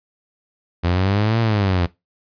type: exponential two-way sweep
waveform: sawtooth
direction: up then down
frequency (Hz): 84.7 to 116.2 to 84.7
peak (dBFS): -12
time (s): 0.83-1.87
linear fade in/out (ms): 20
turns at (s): 1.4
effects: noise-tail reverb RT60 0.2 s tail -19 dB re dry + resampled to 11025 Hz